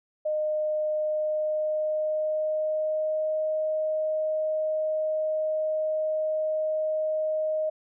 sine tone with pitch glide, 613 to 622.6 Hz, D#5 to D#5, -26 to +1 cents, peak -24 dBFS, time 0.25-7.7 s, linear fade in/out 10 ms, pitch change +27 cents, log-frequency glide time 0.95-3.43 s, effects none

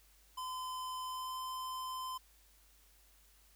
square tone with pitch glide, 1022 to 1029.1 Hz, C6 to C6, -41 to -29 cents, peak -40 dBFS, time 0.37-2.18 s, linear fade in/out 10 ms, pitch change +12 cents, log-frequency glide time 1.06-1.36 s, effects added 50 Hz sine -66 dBFS peak until 3.55 s + white hiss -67 dBFS RMS until 3.55 s

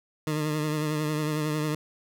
20% pulse tone with vibrato, 152.6 Hz, D#3, 33 cents flat, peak -21 dBFS, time 0.27-1.75 s, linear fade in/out 2 ms, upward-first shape triangle, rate 11 Hz, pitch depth 43 cents each way, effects none

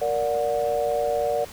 sine chord, Bb augmented, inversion none, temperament just, 466.2 / 582.7 / 728.4 Hz, Bb4 / D5 / F#5, 0 / -14 / -27 cents, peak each -26 / -24 / -27 dBFS, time 0.01-1.45 s, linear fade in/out 10 ms, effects pink hiss -42 dBFS RMS until 1.52 s

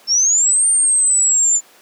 sine linear two-way sweep, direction up then down, 5274 to 8880 to 7070 Hz, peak -11 dBFS, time 0.07-1.61 s, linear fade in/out 50 ms, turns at 0.67 s, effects pink hiss -47 dBFS RMS until 1.81 s + high-pass 400 Hz 12 dB/octave

